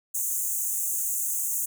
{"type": "high-pass noise", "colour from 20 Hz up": "pink", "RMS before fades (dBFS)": -28, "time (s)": [0.14, 1.66], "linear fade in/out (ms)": 10, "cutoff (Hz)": 6400, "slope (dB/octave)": 96, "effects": []}